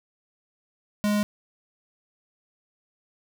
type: tone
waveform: square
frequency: 207.7 Hz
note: G#3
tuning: in tune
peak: -22 dBFS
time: 1.04-1.23 s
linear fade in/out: 0 ms
effects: 8-bit